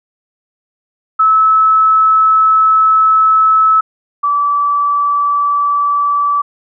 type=tone pair in turn; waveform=sine; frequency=1300 / 1155.5 Hz; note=E6 / D6; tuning=-24 / -28 cents; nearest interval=major second; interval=204 cents; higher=first; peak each=-6 / -10 dBFS; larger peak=first; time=1.19-3.81 / 4.23-6.42 s; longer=first; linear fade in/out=10 ms; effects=none